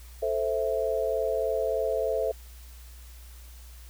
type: chord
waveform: sine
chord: A minor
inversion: none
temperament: equal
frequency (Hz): 440 / 523.3 / 659.3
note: A4 / C5 / E5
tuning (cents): 0 / 0 / 0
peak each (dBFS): -29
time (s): 0.22-2.32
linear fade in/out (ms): 10
effects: added 60 Hz sine -44 dBFS peak until 3.89 s + white hiss -54 dBFS RMS until 3.89 s